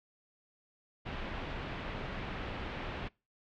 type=low-pass noise; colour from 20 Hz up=pink; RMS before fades=-40 dBFS; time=1.05-3.09 s; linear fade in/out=20 ms; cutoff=3200 Hz; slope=24 dB/octave; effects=noise-tail reverb RT60 0.3 s tail -25 dB re dry